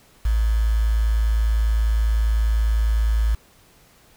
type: tone with quantisation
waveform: sine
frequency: 55 Hz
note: A1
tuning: in tune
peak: -16 dBFS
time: 0.25-3.35 s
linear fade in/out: 5 ms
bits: 6
effects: pink hiss -54 dBFS RMS until 4.16 s